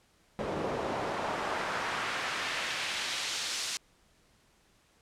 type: noise with band-pass filter sweep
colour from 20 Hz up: pink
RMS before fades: -34 dBFS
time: 0.39-3.77 s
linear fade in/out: 0 ms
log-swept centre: 420 to 5600 Hz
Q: 0.94
effects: pink hiss -66 dBFS RMS until 5.01 s + low-pass 10000 Hz 12 dB/octave